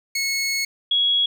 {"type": "tone pair in turn", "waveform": ["20% pulse", "sine"], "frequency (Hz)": [2190, 3331], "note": ["C#7", "G#7"], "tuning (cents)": [-22, 4], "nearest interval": "perfect fifth", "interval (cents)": 726, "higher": "second", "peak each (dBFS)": -16, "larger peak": "neither", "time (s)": [[0.15, 0.65], [0.91, 1.26]], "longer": "first", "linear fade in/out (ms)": 5, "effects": []}